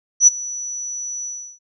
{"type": "tone with ADSR envelope", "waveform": "sine", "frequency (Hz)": 5920, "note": "F#8", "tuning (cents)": 0, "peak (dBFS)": -4, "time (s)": [0.2, 1.59], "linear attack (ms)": 71, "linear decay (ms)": 21, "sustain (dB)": -21, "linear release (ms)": 340, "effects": []}